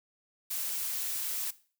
blue noise, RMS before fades -34 dBFS, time 0.5-1.51 s, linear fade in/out 10 ms, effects noise-tail reverb RT60 0.4 s tail -17 dB re dry

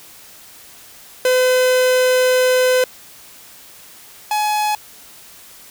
45% pulse tone pair in turn, 508 / 844.5 Hz, B4 / G#5, +49 / +29 cents, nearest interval major sixth, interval 880 cents, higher second, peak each -12 / -16 dBFS, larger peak first, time 1.25-2.84 / 4.31-4.75 s, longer first, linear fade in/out 2 ms, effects white hiss -42 dBFS RMS until 5.7 s

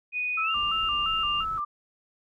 sine tone with pitch glide, 2480 to 2800 Hz, D#7 to F7, -6 to +4 cents, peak -26 dBFS, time 0.12-1.45 s, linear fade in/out 50 ms, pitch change +210 cents, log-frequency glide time 0.42-0.51 s
sine tone with vibrato, 1244.5 Hz, D#6, in tune, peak -27 dBFS, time 0.37-1.65 s, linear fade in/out 10 ms, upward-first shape square, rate 2.9 Hz, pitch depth 84 cents each way
brown noise, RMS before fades -44 dBFS, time 0.54-1.6 s, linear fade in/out 5 ms
effects none

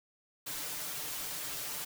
white noise with comb filter, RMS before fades -39 dBFS, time 0.46-1.85 s, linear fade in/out 10 ms, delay 6.7 ms, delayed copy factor +0.75, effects none

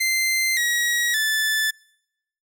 sawtooth tone with pitch steps, 2080 / 1907.4 / 1749.1 Hz, C7 / A#6 / A6, -11 / +39 / -11 cents, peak -16 dBFS, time 0-1.71 s, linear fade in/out 10 ms, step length 570 ms, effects noise-tail reverb RT60 0.8 s tail -26 dB re dry

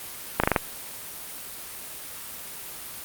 slowing click train, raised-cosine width 0.5 ms, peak -3 dBFS, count 5, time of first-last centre 0.4-0.562 s, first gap 36 ms, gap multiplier 1.08, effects white hiss -38 dBFS RMS until 3.04 s + Opus 32 kbps

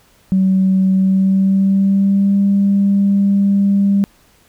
sine tone with pitch glide, 189.6 to 198.8 Hz, F#3 to G3, +43 to +25 cents, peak -9 dBFS, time 0.32-4.04 s, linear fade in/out 0 ms, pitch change +82 cents, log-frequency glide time 0.92-2.37 s, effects tanh soft clip ceiling -5 dBFS + pink hiss -52 dBFS RMS until 4.48 s

